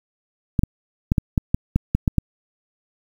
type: clicks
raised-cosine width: 5 ms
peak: -4 dBFS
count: 10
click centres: 0.592 / 0.635 / 1.119 / 1.182 / 1.378 / 1.545 / 1.76 / 1.95 / 2.078 / 2.183 s
effects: 7-bit